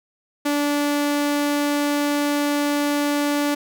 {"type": "tone", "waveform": "sawtooth", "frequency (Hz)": 290.3, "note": "D4", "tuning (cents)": -20, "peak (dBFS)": -15, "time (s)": [0.45, 3.55], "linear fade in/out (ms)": 10, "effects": []}